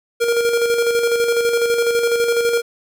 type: tone with tremolo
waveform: square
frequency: 470 Hz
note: A#4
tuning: 14 cents sharp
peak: -14 dBFS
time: 0.2-2.62 s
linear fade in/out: 20 ms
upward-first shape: square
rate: 12 Hz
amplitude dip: 40%
effects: none